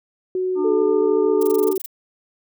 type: tone with pitch glide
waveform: sine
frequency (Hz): 370 to 379.3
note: F#4 to F#4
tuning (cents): 0 to +43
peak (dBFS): -19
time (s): 0.35-1.78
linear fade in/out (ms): 2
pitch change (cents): +43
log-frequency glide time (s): 0.72-0.88
type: harmonic tone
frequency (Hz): 300.1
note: D4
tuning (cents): +38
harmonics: 1 / 3 / 4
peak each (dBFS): -23 / -33 / -35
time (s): 0.55-1.76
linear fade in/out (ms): 50
type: tone with vibrato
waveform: sine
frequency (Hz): 433.3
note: A4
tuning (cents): -27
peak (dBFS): -17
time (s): 0.64-1.71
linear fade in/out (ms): 10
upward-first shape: triangle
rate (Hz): 8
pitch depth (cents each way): 34
type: noise bursts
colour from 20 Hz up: violet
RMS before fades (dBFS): -30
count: 11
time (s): 1.41-1.861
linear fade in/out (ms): 5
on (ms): 21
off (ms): 22
effects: none